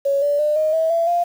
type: tone with pitch steps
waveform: sine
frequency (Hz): 557 / 578 / 599.7 / 622.3 / 645.8 / 670.1 / 695.3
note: C#5 / D5 / D5 / D#5 / E5 / E5 / F5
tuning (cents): +8 / -28 / +36 / 0 / -36 / +28 / -8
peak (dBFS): -15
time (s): 0.05-1.24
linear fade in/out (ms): 10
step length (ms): 170
effects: 7-bit